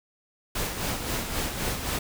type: noise with tremolo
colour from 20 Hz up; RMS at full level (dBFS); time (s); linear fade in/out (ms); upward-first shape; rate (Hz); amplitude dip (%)
pink; -28; 0.55-1.99; 5; sine; 3.8; 50
effects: none